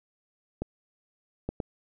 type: clicks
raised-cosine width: 2 ms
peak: -17 dBFS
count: 3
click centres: 0.62 / 1.49 / 1.602 s
effects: none